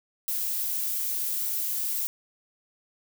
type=noise; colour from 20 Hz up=violet; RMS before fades=-29 dBFS; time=0.28-2.07 s; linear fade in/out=0 ms; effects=none